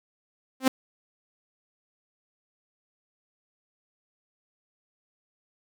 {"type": "tone with exponential growth", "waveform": "sawtooth", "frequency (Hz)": 262.1, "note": "C4", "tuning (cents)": 3, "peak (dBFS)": -10, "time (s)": [0.6, 0.68], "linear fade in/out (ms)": 5, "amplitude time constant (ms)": 17, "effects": []}